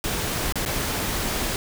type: noise with dropouts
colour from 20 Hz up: pink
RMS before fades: -26 dBFS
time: 0.04-1.56 s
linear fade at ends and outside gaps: 1 ms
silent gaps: 0.524-0.556 / 0.651-0.66 s
effects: none

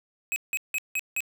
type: tone bursts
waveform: square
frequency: 2544 Hz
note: D#7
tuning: 38 cents sharp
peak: -26 dBFS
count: 5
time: 0.32-1.205 s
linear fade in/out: 0 ms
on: 41 ms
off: 170 ms
effects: none

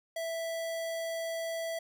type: tone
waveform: square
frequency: 659.3 Hz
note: E5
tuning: in tune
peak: -34 dBFS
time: 0.16-1.79 s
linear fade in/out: 5 ms
effects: none

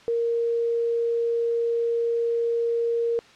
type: tone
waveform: sine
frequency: 466.2 Hz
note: A#4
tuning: in tune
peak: -21 dBFS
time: 0.08-3.19 s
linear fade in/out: 0 ms
effects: white hiss -51 dBFS RMS until 3.35 s + low-pass 4000 Hz 12 dB/octave

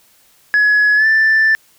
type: tone with pitch glide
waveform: sine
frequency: 1689 to 1766.8 Hz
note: G#6 to A6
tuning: +29 to +7 cents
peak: -7 dBFS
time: 0.54-1.55 s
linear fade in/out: 0 ms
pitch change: +78 cents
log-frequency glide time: 0.96-1.06 s
effects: tanh soft clip ceiling -7 dBFS + white hiss -52 dBFS RMS until 1.78 s

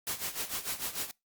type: noise with tremolo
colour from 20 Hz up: white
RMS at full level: -33 dBFS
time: 0.07-1.11 s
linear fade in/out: 0 ms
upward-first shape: sine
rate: 6.7 Hz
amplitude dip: 80%
effects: noise-tail reverb RT60 0.2 s tail -23 dB re dry + Opus 48 kbps

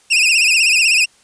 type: tone with vibrato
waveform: sawtooth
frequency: 2600 Hz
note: E7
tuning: 24 cents flat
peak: -7 dBFS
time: 0.1-1.06 s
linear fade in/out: 20 ms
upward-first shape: triangle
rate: 16 Hz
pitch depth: 140 cents each way
effects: white hiss -52 dBFS RMS until 1.23 s + resampled to 22050 Hz

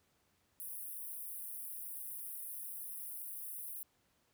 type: high-pass noise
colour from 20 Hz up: white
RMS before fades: -45 dBFS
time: 0.6-3.83 s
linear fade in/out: 0 ms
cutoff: 9300 Hz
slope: 96 dB/octave
effects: pink hiss -75 dBFS RMS until 4.33 s + high-pass 60 Hz 12 dB/octave

